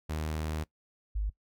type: tone pair in turn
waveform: sawtooth / sine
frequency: 77.78 / 51.45 Hz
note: D#2 / G#1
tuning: 0 / -16 cents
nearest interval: perfect fifth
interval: 716 cents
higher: first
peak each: -28 dBFS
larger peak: neither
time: 0.09-0.64 / 1.15-1.3 s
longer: first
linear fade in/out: 10 ms
effects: noise-tail reverb RT60 0.1 s tail -20 dB re dry